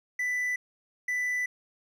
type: tone pair in turn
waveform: triangle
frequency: 1987 / 1987 Hz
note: B6 / B6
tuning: +10 / +10 cents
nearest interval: unison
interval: 0 cents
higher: neither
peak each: -25 dBFS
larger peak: neither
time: 0.19-0.56 / 1.08-1.46 s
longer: second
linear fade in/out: 5 ms
effects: none